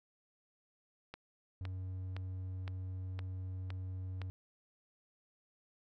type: click train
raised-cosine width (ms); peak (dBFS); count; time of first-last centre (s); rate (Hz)
0.3; -29; 7; 1.14-4.217; 1.95
type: tone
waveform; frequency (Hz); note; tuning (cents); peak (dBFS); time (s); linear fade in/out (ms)
triangle; 93; F#2; +9; -37; 1.61-4.3; 0
effects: none